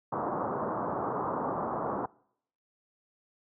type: low-pass noise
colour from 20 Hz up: white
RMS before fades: -32 dBFS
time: 0.12-2.06 s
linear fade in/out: 5 ms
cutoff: 1200 Hz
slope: 48 dB/octave
effects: noise-tail reverb RT60 0.7 s tail -25 dB re dry + high-pass 150 Hz 12 dB/octave